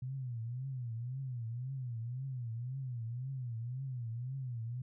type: tone with vibrato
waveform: sine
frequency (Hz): 123.8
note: B2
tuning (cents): +5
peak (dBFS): -37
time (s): 0.02-4.82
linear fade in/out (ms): 5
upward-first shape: triangle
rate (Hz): 1.9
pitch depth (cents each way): 180
effects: none